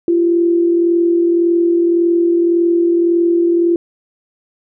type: tone pair together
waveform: sine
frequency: 341.4 / 383.2 Hz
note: F4 / G4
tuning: -39 / -39 cents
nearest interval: major second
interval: 200 cents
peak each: -10 / -22 dBFS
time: 0.08-3.76 s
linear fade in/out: 2 ms
effects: none